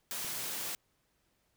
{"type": "high-pass noise", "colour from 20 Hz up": "white", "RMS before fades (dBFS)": -38, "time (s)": [0.11, 0.75], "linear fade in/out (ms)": 0, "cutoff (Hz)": 110, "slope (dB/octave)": 96}
{"type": "click", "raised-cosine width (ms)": 2, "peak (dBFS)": -37, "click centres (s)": 0.247}
{"effects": ["pink hiss -75 dBFS RMS until 1.56 s"]}